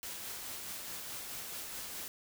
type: noise with tremolo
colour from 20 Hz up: white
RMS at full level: -42 dBFS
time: 0.03-2.08 s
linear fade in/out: 0 ms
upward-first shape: sine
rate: 4.7 Hz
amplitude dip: 25%
effects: none